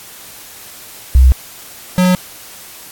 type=tone pair in turn; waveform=sine / square; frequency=64.4 / 182.15 Hz; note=C2 / F#3; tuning=-27 / -27 cents; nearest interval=octave + tritone; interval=1800 cents; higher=second; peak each=-3 / -9 dBFS; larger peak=first; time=1.15-1.32 / 1.98-2.15 s; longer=neither; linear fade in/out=0 ms; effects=white hiss -35 dBFS RMS until 2.91 s + AAC 64 kbps